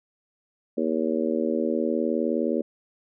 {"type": "harmonic tone", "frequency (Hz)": 79.5, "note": "D#2", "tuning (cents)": 38, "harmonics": [3, 4, 5, 6, 7], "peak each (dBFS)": [-27, -28, -29, -30, -30], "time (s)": [0.77, 2.62], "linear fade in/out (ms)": 10, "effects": []}